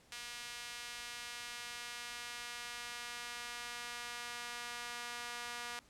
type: tone with high-pass filter sweep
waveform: sawtooth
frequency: 240 Hz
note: B3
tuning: 49 cents flat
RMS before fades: -45 dBFS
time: 0.12-5.79 s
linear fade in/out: 0 ms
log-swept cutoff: 2200 to 1200 Hz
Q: 0.79
effects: pink hiss -65 dBFS RMS until 5.89 s + low-pass 10000 Hz 12 dB/octave